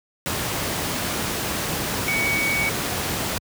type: tone in noise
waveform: sine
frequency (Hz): 2246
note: C#7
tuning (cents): +22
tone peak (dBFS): -21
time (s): 2.08-2.69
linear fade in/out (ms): 0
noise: pink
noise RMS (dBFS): -25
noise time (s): 0.26-3.38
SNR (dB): +1
effects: high-pass 80 Hz 12 dB/octave